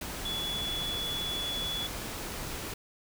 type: tone in noise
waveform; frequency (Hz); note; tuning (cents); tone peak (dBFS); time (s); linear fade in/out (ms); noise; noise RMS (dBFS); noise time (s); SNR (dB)
sine; 3412; G#7; +46; -32; 0.25-1.87; 5; pink; -38; 0.01-2.74; +3
effects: none